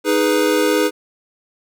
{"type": "chord", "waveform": "square", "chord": "G# minor", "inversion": "second", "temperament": "equal", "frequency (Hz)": [311.1, 415.3, 493.9], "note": ["D#4", "G#4", "B4"], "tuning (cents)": [0, 0, 0], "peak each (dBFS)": -19, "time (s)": [0.04, 0.91], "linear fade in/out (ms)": 50, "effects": []}